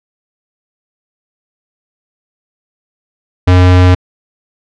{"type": "tone", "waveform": "square", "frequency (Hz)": 90.7, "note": "F#2", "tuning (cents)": -34, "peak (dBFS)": -4, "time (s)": [3.47, 3.95], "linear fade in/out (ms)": 10, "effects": ["low-pass 4000 Hz 12 dB/octave"]}